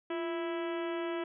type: harmonic tone with a mistuned harmonic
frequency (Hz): 329.6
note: E4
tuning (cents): 0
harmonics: 1 / 2 / 3 / 4 / 5 / 6 / 7 / 8 / 9 / 10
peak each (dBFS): -34 / -40 / -44 / -46 / -48 / -50 / -51 / -52 / -53 / -54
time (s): 0.1-1.24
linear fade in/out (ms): 5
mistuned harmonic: 1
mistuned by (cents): +76
effects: none